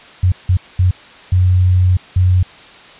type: tone bursts at uneven times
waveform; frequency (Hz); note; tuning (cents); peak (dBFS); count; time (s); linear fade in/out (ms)
sine; 91.3; F#2; -23; -8; 5; 0.23-0.32 / 0.49-0.57 / 0.79-0.91 / 1.32-1.97 / 2.16-2.43; 5
effects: white hiss -39 dBFS RMS until 2.99 s + resampled to 8000 Hz